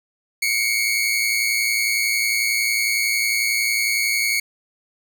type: tone pair together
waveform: sawtooth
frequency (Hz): 2162 / 2273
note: C#7 / C#7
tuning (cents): -44 / +43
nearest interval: minor second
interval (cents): 87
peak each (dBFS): -17 / -19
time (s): 0.42-4.4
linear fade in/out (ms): 5
effects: none